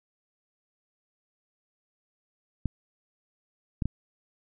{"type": "clicks", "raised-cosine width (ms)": 5, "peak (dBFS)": -15, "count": 3, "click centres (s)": [2.657, 3.822, 3.856], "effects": []}